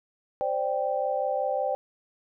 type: chord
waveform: sine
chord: C suspended second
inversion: none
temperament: just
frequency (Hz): 523.3 / 588.7 / 784.9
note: C5 / D5 / G5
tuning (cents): 0 / +4 / +2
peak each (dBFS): -29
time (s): 0.41-1.75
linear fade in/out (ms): 0
effects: none